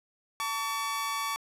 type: tone pair together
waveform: sawtooth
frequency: 892 / 1134.9 Hz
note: A5 / C#6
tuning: +23 / +40 cents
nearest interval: major third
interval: 417 cents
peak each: -33 / -27 dBFS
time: 0.4-1.36 s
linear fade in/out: 0 ms
effects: resampled to 32000 Hz + 10-bit